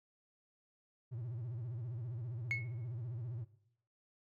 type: tone with vibrato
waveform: triangle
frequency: 118.6 Hz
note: A#2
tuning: 30 cents sharp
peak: -38 dBFS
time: 1.11-3.45 s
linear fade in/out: 20 ms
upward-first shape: sine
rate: 15 Hz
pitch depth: 160 cents each way
type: tone with exponential decay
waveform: sine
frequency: 2189 Hz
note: C#7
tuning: 22 cents flat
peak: -28 dBFS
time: 2.51-2.7 s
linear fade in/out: 0 ms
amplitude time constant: 40 ms
effects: noise-tail reverb RT60 0.7 s tail -17 dB re dry + tanh soft clip ceiling -28 dBFS

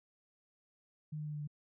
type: tone with pitch steps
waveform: sine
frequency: 152.7 / 151.38 / 150.08 / 148.78 / 147.5 Hz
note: D#3 / D#3 / D3 / D3 / D3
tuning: -32 / -47 / +38 / +23 / +8 cents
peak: -38 dBFS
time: 1.12-1.475 s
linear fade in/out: 10 ms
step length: 71 ms
effects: none

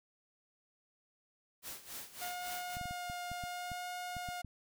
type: noise with tremolo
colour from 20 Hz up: white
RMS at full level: -44 dBFS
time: 1.62-2.79 s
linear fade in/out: 50 ms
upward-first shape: sine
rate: 3.6 Hz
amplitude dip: 80%
type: tone with vibrato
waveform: sawtooth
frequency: 714 Hz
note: F5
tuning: 38 cents sharp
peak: -36 dBFS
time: 2.21-4.42 s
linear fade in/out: 10 ms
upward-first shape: sine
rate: 0.71 Hz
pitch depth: 10 cents each way
type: clicks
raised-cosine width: 5 ms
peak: -34 dBFS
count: 11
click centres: 2.769 / 2.813 / 2.856 / 2.91 / 3.099 / 3.316 / 3.438 / 3.717 / 4.167 / 4.288 / 4.447 s
effects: none

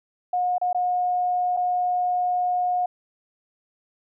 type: tone with dropouts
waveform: sine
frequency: 721 Hz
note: F#5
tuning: 45 cents flat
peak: -20 dBFS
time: 0.33-2.86 s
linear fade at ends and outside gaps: 5 ms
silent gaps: 0.582-0.614 / 0.73-0.746 / 1.567-1.571 s
effects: none

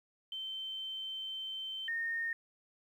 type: tone pair in turn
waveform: sine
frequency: 3098 / 1838 Hz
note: G7 / A#6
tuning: -21 / -25 cents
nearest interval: major sixth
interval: 904 cents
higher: first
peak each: -38 / -33 dBFS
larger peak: second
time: 0.32-1.88 / 1.88-2.33 s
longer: first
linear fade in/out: 2 ms
effects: 11-bit

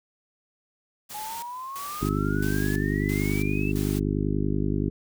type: noise with tremolo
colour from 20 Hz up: white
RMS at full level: -39 dBFS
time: 1.09-4 s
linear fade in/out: 20 ms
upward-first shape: square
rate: 1.5 Hz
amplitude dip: 80%
type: exponential sweep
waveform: sine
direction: up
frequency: 830.6 to 2689 Hz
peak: -33 dBFS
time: 1.14-3.72 s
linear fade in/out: 10 ms
type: harmonic tone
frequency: 50.5 Hz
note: G#1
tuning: 48 cents flat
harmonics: 1 / 2 / 3 / 4 / 5 / 6 / 7 / 8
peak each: -30 / -31 / -29 / -33 / -30 / -31 / -34 / -35 dBFS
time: 2.01-4.9 s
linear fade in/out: 10 ms
effects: none

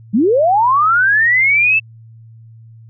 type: linear sweep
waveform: sine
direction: up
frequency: 180.2 to 2669 Hz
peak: -9 dBFS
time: 0.13-1.8 s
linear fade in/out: 20 ms
effects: added 113 Hz sine -37 dBFS peak until 2.89 s

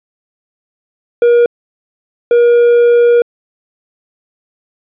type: tone bursts at uneven times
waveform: triangle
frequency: 476.3 Hz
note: A#4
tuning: 37 cents sharp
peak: -3 dBFS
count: 2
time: 1.22-1.46 / 2.31-3.22 s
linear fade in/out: 2 ms
effects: resampled to 8000 Hz

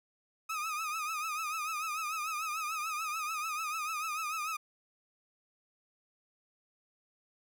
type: tone with vibrato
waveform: 30% pulse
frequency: 1257 Hz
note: D#6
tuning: 17 cents sharp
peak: -31 dBFS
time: 0.49-4.57 s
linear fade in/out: 10 ms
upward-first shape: triangle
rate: 6.8 Hz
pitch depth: 100 cents each way
effects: none

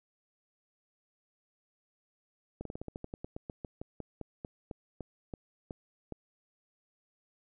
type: slowing click train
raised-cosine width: 2 ms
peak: -26 dBFS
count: 22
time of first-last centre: 2.61-6.123 s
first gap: 43 ms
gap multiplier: 1.12
effects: none

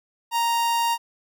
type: tone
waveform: 45% pulse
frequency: 932.3 Hz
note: A#5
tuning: in tune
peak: -20 dBFS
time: 0.31-0.98 s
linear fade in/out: 50 ms
effects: none

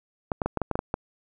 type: clicks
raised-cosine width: 1 ms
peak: -11 dBFS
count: 9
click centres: 0.318 / 0.418 / 0.46 / 0.573 / 0.617 / 0.713 / 0.755 / 0.791 / 0.941 s
effects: none

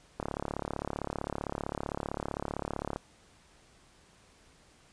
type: click train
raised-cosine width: 1 ms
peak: -19 dBFS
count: 99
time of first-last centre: 0.2-2.961 s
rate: 35.5 Hz
effects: pink hiss -61 dBFS RMS until 4.92 s + resampled to 22050 Hz

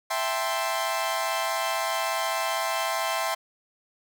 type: chord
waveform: sawtooth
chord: A minor seventh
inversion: second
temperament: equal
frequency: 659.3 / 784 / 880 / 1046.5 Hz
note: E5 / G5 / A5 / C6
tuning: 0 / 0 / 0 / 0 cents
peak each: -26 / -28 / -31 / -26 dBFS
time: 0.1-3.35 s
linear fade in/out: 10 ms
effects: none

